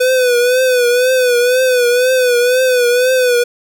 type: tone with vibrato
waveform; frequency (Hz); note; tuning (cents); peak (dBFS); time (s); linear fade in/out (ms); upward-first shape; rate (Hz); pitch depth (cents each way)
square; 498.9; B4; +17; -10; 0-3.44; 10; triangle; 2; 75
effects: none